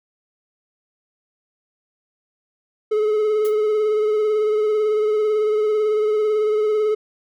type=tone with vibrato; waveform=triangle; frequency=427 Hz; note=G#4; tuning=48 cents sharp; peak=-14 dBFS; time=2.91-6.95 s; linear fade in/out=10 ms; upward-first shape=sine; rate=18 Hz; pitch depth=29 cents each way
type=noise with exponential decay; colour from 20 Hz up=blue; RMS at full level=-32 dBFS; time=3.45-3.57 s; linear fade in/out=0 ms; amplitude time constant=25 ms
effects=none